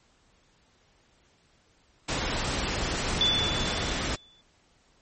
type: noise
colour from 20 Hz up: pink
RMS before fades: -29 dBFS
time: 2.08-4.16 s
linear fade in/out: 10 ms
type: tone with exponential decay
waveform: sine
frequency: 3476 Hz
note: A7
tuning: 22 cents flat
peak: -19 dBFS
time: 3.21-4.41 s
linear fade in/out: 0 ms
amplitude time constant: 260 ms
effects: pink hiss -64 dBFS RMS until 5.01 s + MP3 32 kbps